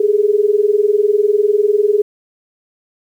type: tone pair together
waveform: sine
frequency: 406.2 / 426.2 Hz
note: G#4 / G#4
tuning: -38 / +45 cents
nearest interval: minor second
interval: 83 cents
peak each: -13 dBFS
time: 0-2.02 s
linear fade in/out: 5 ms
effects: 8-bit